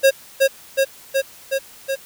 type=tone with echo; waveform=square; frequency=541 Hz; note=C#5; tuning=42 cents flat; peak=-10 dBFS; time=0.03-0.11 s; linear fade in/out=20 ms; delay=370 ms; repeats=5; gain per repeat=-2 dB; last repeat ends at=1.96 s; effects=white hiss -44 dBFS RMS until 2.05 s